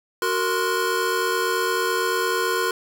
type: tone cluster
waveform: square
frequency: 371 / 459.9 / 1044 / 1454 Hz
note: F#4 / A#4 / C6 / F#6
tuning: +5 / -23 / -4 / -31 cents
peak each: -27 dBFS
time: 0.22-2.71 s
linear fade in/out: 2 ms
effects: none